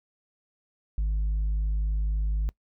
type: tone with tanh clipping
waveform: triangle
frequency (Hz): 51.91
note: G#1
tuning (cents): 0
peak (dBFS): -24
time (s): 0.98-2.49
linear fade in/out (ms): 0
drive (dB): 7
effects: noise-tail reverb RT60 0.1 s tail -22 dB re dry